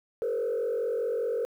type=tone with frequency modulation; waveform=sine; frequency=468.4 Hz; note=A#4; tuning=8 cents sharp; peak=-25 dBFS; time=0.22-1.45 s; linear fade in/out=0 ms; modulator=45 Hz; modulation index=1.1; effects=tanh soft clip ceiling -23 dBFS + 10-bit